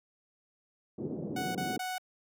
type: band-pass noise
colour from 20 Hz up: pink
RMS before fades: -37 dBFS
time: 0.98-1.78 s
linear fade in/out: 5 ms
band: 150 to 450 Hz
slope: 24 dB/octave
type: tone bursts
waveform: sawtooth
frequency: 740 Hz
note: F#5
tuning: in tune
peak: -30 dBFS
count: 3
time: 1.36-1.982 s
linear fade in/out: 5 ms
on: 190 ms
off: 26 ms
effects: none